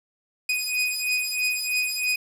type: beating tone pair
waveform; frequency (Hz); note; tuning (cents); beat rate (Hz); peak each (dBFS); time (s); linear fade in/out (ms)
sawtooth; 2489 / 2492.1; D#7 / D#7; 0 / +2; 3.1; -23; 0.49-2.16; 5
effects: resampled to 32000 Hz + 8-bit